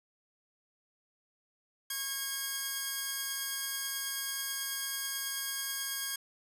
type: tone pair together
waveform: 5% pulse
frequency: 1090.4 / 1631 Hz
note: C#6 / G#6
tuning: -29 / -32 cents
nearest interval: perfect fifth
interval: 697 cents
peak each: -30 / -23 dBFS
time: 1.9-6.16 s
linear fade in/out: 5 ms
effects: resampled to 32000 Hz